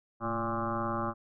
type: tone with frequency modulation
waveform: sine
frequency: 697 Hz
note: F5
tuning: 4 cents flat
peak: -29 dBFS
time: 0.2-1.14 s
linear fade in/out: 50 ms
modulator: 118 Hz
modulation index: 5.2
effects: none